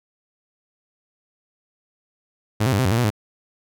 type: tone with pitch steps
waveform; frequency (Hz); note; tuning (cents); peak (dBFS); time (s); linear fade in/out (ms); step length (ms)
sawtooth; 107.1 / 131.6 / 98.8 / 129.6 / 93.4 / 114.8 / 122.5 / 105.6; A2 / C3 / G2 / C3 / F#2 / A#2 / B2 / G#2; -46 / +10 / +14 / -16 / +17 / -26 / -14 / +29; -13; 2.6-3.104; 10; 63
effects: none